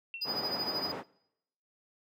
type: tone with exponential decay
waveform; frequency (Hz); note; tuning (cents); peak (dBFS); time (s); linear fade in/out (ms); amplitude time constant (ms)
sine; 2715; F7; -50; -35; 0.14-0.37; 1; 49
type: tone with tremolo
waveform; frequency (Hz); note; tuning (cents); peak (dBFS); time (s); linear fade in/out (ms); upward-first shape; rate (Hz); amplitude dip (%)
triangle; 4955; D#8; -8; -29; 0.21-0.92; 10; sine; 13; 65
type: band-pass noise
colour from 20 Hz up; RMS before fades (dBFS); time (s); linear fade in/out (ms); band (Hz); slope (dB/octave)
white; -39; 0.24-1.04; 50; 170 to 840; 12
effects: noise-tail reverb RT60 0.8 s tail -23 dB re dry